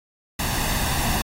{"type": "noise with comb filter", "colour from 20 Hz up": "pink", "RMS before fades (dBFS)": -24, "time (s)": [0.39, 1.22], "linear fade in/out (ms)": 5, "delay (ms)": 1.1, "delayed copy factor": 0.55, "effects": ["AAC 48 kbps"]}